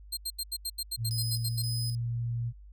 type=tone bursts; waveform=20% pulse; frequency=4186 Hz; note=C8; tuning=in tune; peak=-25 dBFS; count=12; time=0.12-1.624 s; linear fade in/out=10 ms; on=52 ms; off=80 ms
type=tone with pitch glide; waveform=sine; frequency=114.8 to 118.03 Hz; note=A#2 to A#2; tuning=-26 to +22 cents; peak=-29 dBFS; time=0.97-2.53 s; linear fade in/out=50 ms; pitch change=+48 cents; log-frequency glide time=1.22-1.92 s
type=tone with tremolo; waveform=sawtooth; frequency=5030 Hz; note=D#8; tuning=18 cents sharp; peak=-32 dBFS; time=1.11-1.95 s; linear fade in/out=0 ms; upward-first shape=square; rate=1.9 Hz; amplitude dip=65%
effects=added 50 Hz sine -47 dBFS peak until 2.72 s